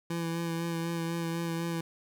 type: tone with vibrato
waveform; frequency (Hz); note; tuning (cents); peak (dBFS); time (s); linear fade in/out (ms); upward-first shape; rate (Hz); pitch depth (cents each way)
25% pulse; 167.3; E3; +26; -27; 0.1-1.81; 5; sine; 4; 20
effects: none